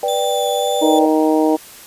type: chord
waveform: sine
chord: G major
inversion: first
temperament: just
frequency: 490 / 588 / 784 Hz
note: B4 / D5 / G5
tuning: -14 / +2 / 0 cents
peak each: -20 dBFS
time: 0.03-1.06 s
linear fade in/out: 2 ms
type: tone with vibrato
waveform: sawtooth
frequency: 3495 Hz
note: A7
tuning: 12 cents flat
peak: -22 dBFS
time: 0.08-0.99 s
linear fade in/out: 2 ms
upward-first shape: triangle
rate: 1.8 Hz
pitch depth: 16 cents each way
type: harmonic tone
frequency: 156.2 Hz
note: D#3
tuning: 7 cents sharp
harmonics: 2 / 3 / 4 / 5 / 6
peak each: -14 / -18 / -20 / -22 / -24 dBFS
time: 0.81-1.57 s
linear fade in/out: 20 ms
effects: white hiss -39 dBFS RMS until 1.86 s + resampled to 32000 Hz